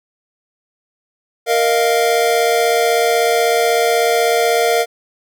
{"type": "chord", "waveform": "square", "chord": "Bb suspended fourth", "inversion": "none", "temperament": "equal", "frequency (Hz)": [466.2, 622.3, 698.5], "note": ["Bb4", "Eb5", "F5"], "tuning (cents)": [0, 0, 0], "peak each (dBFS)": [-16, -21, -17], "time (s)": [1.46, 4.86], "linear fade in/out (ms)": 50, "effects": []}